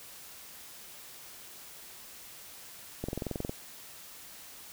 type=click train; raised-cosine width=2 ms; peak=-20 dBFS; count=11; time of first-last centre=3.04-3.495 s; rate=22 Hz; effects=white hiss -49 dBFS RMS until 4.72 s